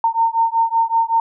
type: beating tone pair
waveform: sine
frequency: 910 / 915.3 Hz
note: A#5 / A#5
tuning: -42 / -32 cents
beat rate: 5.3 Hz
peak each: -17 dBFS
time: 0.04-1.2 s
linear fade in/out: 2 ms
effects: none